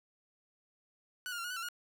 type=tone with pitch steps; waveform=sawtooth; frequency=1484 / 1420 / 1372 / 1442 / 1495 / 1357 / 1434 Hz; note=F#6 / F6 / F6 / F#6 / F#6 / E6 / F6; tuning=+5 / +28 / -31 / -45 / +17 / +50 / +45 cents; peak=-34 dBFS; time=1.26-1.687 s; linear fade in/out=0 ms; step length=61 ms; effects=none